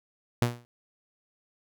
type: tone with exponential decay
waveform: sawtooth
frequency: 120 Hz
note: B2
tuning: 49 cents flat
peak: -15 dBFS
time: 0.42-0.65 s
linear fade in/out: 0 ms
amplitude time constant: 48 ms
effects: none